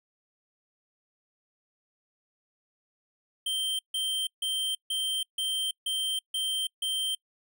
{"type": "tone bursts", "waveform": "square", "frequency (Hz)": 3136, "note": "G7", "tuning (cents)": 0, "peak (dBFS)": -28, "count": 8, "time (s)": [3.46, 7.15], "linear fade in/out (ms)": 5, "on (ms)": 330, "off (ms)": 150, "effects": ["noise-tail reverb RT60 0.1 s tail -26 dB re dry"]}